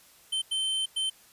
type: tone bursts at uneven times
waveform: square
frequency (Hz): 3094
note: G7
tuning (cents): -23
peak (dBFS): -27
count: 3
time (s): 0.32-0.42 / 0.51-0.86 / 0.96-1.1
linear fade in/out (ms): 10
effects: white hiss -57 dBFS RMS until 1.32 s + resampled to 32000 Hz